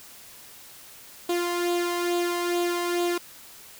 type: tone with flanger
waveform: sawtooth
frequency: 349.3 Hz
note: F4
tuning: in tune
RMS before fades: -26 dBFS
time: 1.29-3.18 s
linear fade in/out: 5 ms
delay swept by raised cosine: 0.26 to 1.01 ms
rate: 2.3 Hz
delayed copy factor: +0.55
effects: white hiss -47 dBFS RMS until 3.79 s